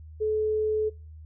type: tone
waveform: sine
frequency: 430.8 Hz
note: A4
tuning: 37 cents flat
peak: -23 dBFS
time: 0.2-0.9 s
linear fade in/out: 20 ms
effects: noise-tail reverb RT60 0.4 s tail -26 dB re dry + added 78 Hz sine -42 dBFS peak until 1.25 s